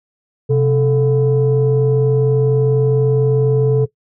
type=tone pair together; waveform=sine; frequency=130.2 / 437.9 Hz; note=C3 / A4; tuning=-8 / -8 cents; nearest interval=octave + major sixth; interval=2100 cents; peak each=-12 dBFS; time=0.49-3.86 s; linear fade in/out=20 ms; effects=noise-tail reverb RT60 0.1 s tail -18 dB re dry + tanh soft clip ceiling -6 dBFS